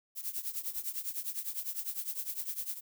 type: noise with tremolo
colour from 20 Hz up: violet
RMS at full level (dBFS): -34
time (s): 0.15-2.81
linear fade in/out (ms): 50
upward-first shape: triangle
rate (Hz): 9.9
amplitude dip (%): 90
effects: none